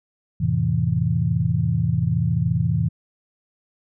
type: chord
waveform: sine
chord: F major seventh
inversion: none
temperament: equal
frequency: 87.31 / 110 / 130.81 / 164.81 Hz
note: F2 / A2 / C3 / E3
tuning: 0 / 0 / 0 / 0 cents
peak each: -27 / -23 / -23 / -22 dBFS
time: 0.4-2.89 s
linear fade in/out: 10 ms
effects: none